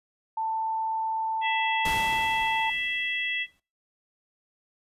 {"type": "tone", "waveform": "sine", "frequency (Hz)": 888, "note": "A5", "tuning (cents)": 16, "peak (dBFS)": -26, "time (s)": [0.37, 2.7], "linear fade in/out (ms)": 5}
{"type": "harmonic tone", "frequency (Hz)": 662, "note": "E5", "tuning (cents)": 7, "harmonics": [3, 4, 5], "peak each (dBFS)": [-29, -31, -33], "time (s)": [1.41, 3.47], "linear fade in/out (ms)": 50}
{"type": "noise with exponential decay", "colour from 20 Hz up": "pink", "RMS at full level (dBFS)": -32, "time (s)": [1.85, 3.6], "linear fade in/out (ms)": 5, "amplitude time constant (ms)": 380}
{"effects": ["noise-tail reverb RT60 0.3 s tail -20 dB re dry", "resampled to 32000 Hz"]}